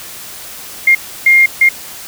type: tone bursts at uneven times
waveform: sine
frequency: 2123 Hz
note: C7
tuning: 25 cents sharp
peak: -4 dBFS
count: 3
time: 0.87-0.95 / 1.26-1.46 / 1.61-1.69 s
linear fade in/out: 5 ms
effects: white hiss -30 dBFS RMS until 2.07 s